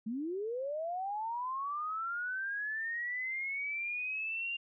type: linear sweep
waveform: sine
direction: up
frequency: 208.1 to 2800 Hz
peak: -34 dBFS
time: 0.06-4.57 s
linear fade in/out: 10 ms
effects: none